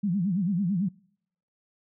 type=tone with vibrato; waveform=sine; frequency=186.5 Hz; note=F#3; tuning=14 cents sharp; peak=-23 dBFS; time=0.03-0.89 s; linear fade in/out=10 ms; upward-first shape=sine; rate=9 Hz; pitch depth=200 cents each way; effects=noise-tail reverb RT60 0.7 s tail -26 dB re dry